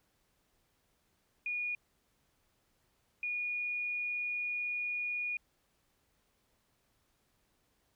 sine tone bursts at uneven times, 2446 Hz, D#7, 30 cents flat, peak -33 dBFS, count 2, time 1.46-1.75 / 3.23-5.37 s, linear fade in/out 2 ms, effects pink hiss -75 dBFS RMS until 7.95 s

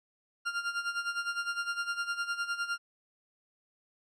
40% pulse tone with tremolo, 1397 Hz, F6, in tune, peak -28 dBFS, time 0.45-2.78 s, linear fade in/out 20 ms, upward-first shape sine, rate 9.8 Hz, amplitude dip 75%, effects low-pass 7000 Hz 12 dB/octave

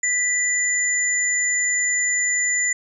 sine tone pair together, 1975.5 / 7035 Hz, B6 / A8, 0 / -1 cents, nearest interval octave + minor seventh, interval 2199 cents, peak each -21 dBFS, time 0.03-2.73 s, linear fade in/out 5 ms, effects none

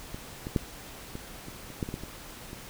clicks, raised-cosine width 3 ms, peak -24 / -21 / -11 / -23 / -27 / -30 / -16 / -23 / -20 / -24 / -28 dBFS, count 11, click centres 0.145 / 0.469 / 0.562 / 1.154 / 1.484 / 1.703 / 1.828 / 1.889 / 1.941 / 2.036 / 2.531 s, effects pink hiss -45 dBFS RMS until 2.69 s

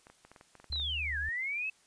clicks, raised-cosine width 0.5 ms, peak -37 dBFS, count 12, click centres 0.069 / 0.1 / 0.25 / 0.316 / 0.362 / 0.411 / 0.553 / 0.6 / 0.643 / 0.727 / 0.759 / 0.799 s
sine tone, 73.8 Hz, D2, 9 cents sharp, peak -38 dBFS, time 0.7-1.29 s, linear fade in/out 0 ms
sine linear two-way sweep, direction down then up, 4153 to 1592 to 2640 Hz, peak -32 dBFS, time 0.72-1.7 s, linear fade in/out 5 ms, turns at 1.18 s
effects white hiss -65 dBFS RMS until 1.86 s + resampled to 22050 Hz

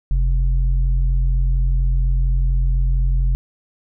sine tone pair together, 45.74 / 130 Hz, F#1 / C3, -19 / -11 cents, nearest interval octave + tritone, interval 1808 cents, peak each -14 / -25 dBFS, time 0.11-3.35 s, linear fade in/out 0 ms, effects none

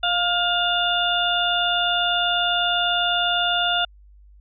harmonic tone with a mistuned harmonic, 708 Hz, F5, 23 cents sharp, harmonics 1 / 2 / 4 / 5, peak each -24 / -24 / -24 / -24 dBFS, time 0.03-3.85 s, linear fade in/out 5 ms, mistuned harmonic 1, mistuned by -16 cents, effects added 50 Hz sine -46 dBFS peak until 4.4 s

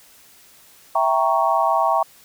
sine chord, E diminished seventh, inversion none, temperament equal, 659.3 / 784 / 932.3 / 1108.7 Hz, E5 / G5 / Bb5 / Db6, 0 / 0 / 0 / 0 cents, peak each -21 dBFS, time 0.95-2.03 s, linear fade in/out 5 ms, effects white hiss -50 dBFS RMS until 2.24 s

